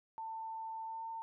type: tone with pitch glide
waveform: sine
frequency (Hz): 893 to 903.9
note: A5 to A5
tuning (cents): +25 to +46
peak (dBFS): -40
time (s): 0.18-1.22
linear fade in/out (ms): 0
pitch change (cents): +21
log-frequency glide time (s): 0.86-1.03
effects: none